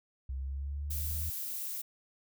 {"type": "exponential sweep", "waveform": "sine", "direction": "up", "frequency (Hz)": [65.41, 78.8], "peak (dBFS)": -34, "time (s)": [0.29, 1.3], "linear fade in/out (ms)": 5}
{"type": "noise", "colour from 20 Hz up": "violet", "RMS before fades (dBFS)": -38, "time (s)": [0.9, 1.82], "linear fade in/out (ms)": 10}
{"effects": []}